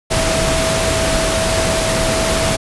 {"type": "tone in noise", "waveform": "sine", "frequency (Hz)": 650, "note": "E5", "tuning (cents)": -24, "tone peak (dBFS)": -19, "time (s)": [0.1, 2.57], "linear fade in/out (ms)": 20, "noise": "pink", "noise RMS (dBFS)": -17, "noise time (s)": [0.1, 2.57], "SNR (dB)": -5, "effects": ["resampled to 24000 Hz"]}